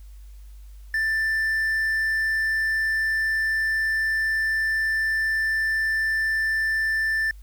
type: tone with quantisation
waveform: triangle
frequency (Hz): 1772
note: A6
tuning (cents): +12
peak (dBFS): -19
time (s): 0.94-7.31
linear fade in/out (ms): 2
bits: 8
effects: added 50 Hz sine -40 dBFS peak until 7.42 s + white hiss -61 dBFS RMS until 7.42 s